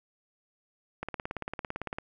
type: click train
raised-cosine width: 0.5 ms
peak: -19 dBFS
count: 18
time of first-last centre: 1.03-1.985 s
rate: 17.8 Hz
effects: none